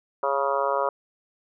harmonic tone, 138.59 Hz, C#3, in tune, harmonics 3 / 4 / 5 / 6 / 7 / 8 / 9 / 10, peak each -31 / -26 / -31 / -38 / -27 / -32 / -30 / -37 dBFS, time 0.23-0.89 s, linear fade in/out 2 ms, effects none

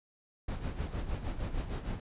brown noise with tremolo, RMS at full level -33 dBFS, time 0.48-2 s, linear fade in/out 5 ms, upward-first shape sine, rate 6.5 Hz, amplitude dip 65%, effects resampled to 8000 Hz

